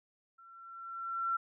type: tone with level ramp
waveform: sine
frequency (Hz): 1355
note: E6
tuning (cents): +47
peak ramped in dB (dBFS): -55 to -28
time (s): 0.38-1.37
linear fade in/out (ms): 10
effects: none